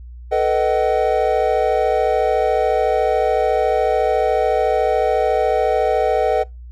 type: chord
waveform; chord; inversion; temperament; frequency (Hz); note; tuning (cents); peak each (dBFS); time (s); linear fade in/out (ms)
triangle; B dominant seventh; third; equal with one note detuned; 440 / 493.9 / 622.3 / 758.2; A4 / B4 / D#5 / F#5; 0 / 0 / 0 / +42; -18; 0.31-6.44; 20
effects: noise-tail reverb RT60 0.2 s tail -23 dB re dry + added 60 Hz sine -33 dBFS peak until 6.71 s